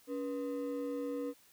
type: ring-modulated tone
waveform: triangle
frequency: 383.5 Hz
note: G4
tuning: 38 cents flat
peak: -30 dBFS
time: 0.07-1.34 s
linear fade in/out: 50 ms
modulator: 102 Hz
effects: white hiss -64 dBFS RMS until 1.52 s